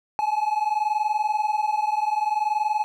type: tone pair together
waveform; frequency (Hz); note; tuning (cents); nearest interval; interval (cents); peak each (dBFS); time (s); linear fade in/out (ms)
triangle; 840.4 / 861; G#5 / A5; +20 / -38; unison; 42; -22; 0.19-2.84; 0
effects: none